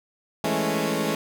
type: chord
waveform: 15% pulse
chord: A major seventh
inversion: second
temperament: equal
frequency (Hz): 164.81 / 207.7 / 220 / 277.2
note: E3 / G#3 / A3 / C#4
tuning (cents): 0 / 0 / 0 / 0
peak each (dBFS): -22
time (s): 0.44-1.15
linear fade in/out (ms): 2
effects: none